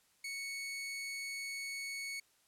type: tone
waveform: sawtooth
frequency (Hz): 2217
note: C#7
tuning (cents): 0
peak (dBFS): -36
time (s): 0.24-2.2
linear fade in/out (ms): 5
effects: white hiss -71 dBFS RMS until 2.47 s + low-pass 12000 Hz 12 dB/octave